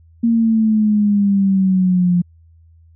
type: exponential sweep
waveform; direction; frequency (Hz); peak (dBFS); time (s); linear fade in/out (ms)
sine; down; 233.1 to 174.6; -11; 0.23-2.22; 10
effects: added 82 Hz sine -45 dBFS peak until 2.95 s